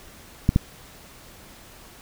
clicks, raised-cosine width 5 ms, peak -4 dBFS, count 2, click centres 0.491 / 0.561 s, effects pink hiss -47 dBFS RMS until 2.01 s

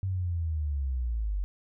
sine linear sweep, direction down, 96.9 to 46.25 Hz, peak -27 dBFS, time 0.03-1.44 s, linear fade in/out 0 ms, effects none

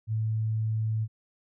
sine tone, 110 Hz, A2, in tune, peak -25 dBFS, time 0.07-1.08 s, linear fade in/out 50 ms, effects none

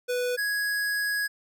square tone pair in turn, 493.9 / 1664.5 Hz, B4 / G#6, 0 / +3 cents, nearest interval octave + major sixth, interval 2103 cents, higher second, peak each -26 dBFS, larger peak neither, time 0.08-0.37 / 0.37-1.28 s, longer second, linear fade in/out 20 ms, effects none

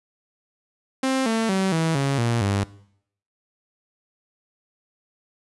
sawtooth tone with pitch steps, 264 / 224.6 / 191.04 / 162.51 / 138.24 / 117.6 / 100.04 Hz, C4 / A3 / G3 / E3 / C#3 / A#2 / G2, +16 / +36 / -44 / -24 / -4 / +16 / +36 cents, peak -16 dBFS, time 1.03-2.64 s, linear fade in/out 5 ms, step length 230 ms, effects noise-tail reverb RT60 0.7 s tail -20 dB re dry + resampled to 24000 Hz

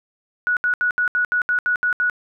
sine tone bursts, 1465 Hz, F#6, 18 cents flat, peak -16 dBFS, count 10, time 0.47-2.098 s, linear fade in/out 0 ms, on 98 ms, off 72 ms, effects none

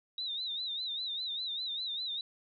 sine tone with vibrato, 3810 Hz, A#7, 37 cents sharp, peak -34 dBFS, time 0.18-2.21 s, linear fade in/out 2 ms, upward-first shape sine, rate 5 Hz, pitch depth 110 cents each way, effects none

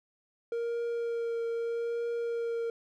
triangle tone with vibrato, 466.2 Hz, A#4, in tune, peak -28 dBFS, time 0.52-2.7 s, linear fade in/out 2 ms, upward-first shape triangle, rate 0.8 Hz, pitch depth 15 cents each way, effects none

